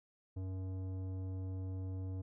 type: tone with tanh clipping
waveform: sine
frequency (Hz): 94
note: F#2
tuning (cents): +28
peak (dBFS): -40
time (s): 0.36-2.22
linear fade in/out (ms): 10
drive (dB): 13
effects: none